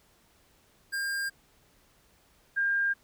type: tone pair in turn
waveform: square / sine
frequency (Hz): 1605 / 1605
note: G6 / G6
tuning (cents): +40 / +40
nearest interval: unison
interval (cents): 0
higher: neither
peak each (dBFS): -30 / -24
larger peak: second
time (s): 0.92-1.3 / 2.56-2.94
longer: neither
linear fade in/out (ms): 20
effects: pink hiss -64 dBFS RMS until 3.03 s